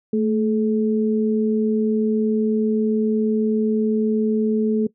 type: tone pair together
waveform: sine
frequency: 220.5 / 428.4 Hz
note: A3 / A4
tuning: +4 / -46 cents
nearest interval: major seventh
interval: 1150 cents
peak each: -18 / -21 dBFS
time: 0.13-4.87 s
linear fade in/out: 5 ms
effects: noise-tail reverb RT60 0.1 s tail -19 dB re dry